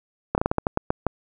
slowing click train, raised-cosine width 1 ms, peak -6 dBFS, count 10, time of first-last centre 0.35-1.067 s, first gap 29 ms, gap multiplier 1.24, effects none

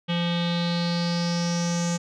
square tone with low-pass filter sweep, 172.1 Hz, F3, 25 cents flat, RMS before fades -25 dBFS, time 0.08-1.98 s, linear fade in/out 20 ms, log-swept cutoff 3200 to 6800 Hz, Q 5.7, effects none

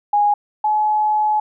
sine tone pair in turn, 826 / 851.2 Hz, G#5 / G#5, -10 / +42 cents, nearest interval minor second, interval 52 cents, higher second, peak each -12 / -14 dBFS, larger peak first, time 0.13-0.34 / 0.64-1.4 s, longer second, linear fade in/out 5 ms, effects none

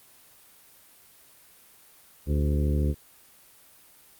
harmonic tone with a mistuned harmonic, 73.42 Hz, D2, in tune, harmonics 1 / 2 / 3 / 4 / 5 / 6 / 7, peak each -23 / -29 / -33 / -35 / -37 / -39 / -40 dBFS, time 2.26-2.95 s, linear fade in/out 50 ms, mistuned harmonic 6, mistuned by -48 cents, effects white hiss -55 dBFS RMS until 4.19 s + Opus 32 kbps

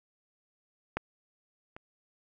clicks, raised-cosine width 0.5 ms, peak -15 / -29 dBFS, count 2, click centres 0.97 / 1.765 s, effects none

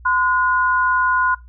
sine tone pair together, 1023.9 / 1447 Hz, C6 / F#6, -38 / -39 cents, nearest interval tritone, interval 599 cents, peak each -17 dBFS, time 0.05-1.35 s, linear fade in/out 10 ms, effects noise-tail reverb RT60 0.2 s tail -21 dB re dry + added 60 Hz sine -39 dBFS peak until 1.48 s

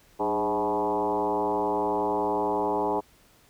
sine tone with frequency modulation, 635 Hz, D#5, 35 cents sharp, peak -23 dBFS, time 0.19-3.01 s, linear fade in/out 20 ms, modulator 111 Hz, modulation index 3.1, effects pink hiss -59 dBFS RMS until 3.49 s

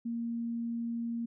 sine tone, 233.1 Hz, A#3, in tune, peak -32 dBFS, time 0.05-1.26 s, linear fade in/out 10 ms, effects none

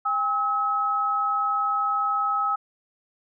sine tone pair together, 806.6 / 1285 Hz, G5 / E6, +49 / -45 cents, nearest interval minor sixth, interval 806 cents, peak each -28 / -22 dBFS, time 0.05-2.56 s, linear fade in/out 10 ms, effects none

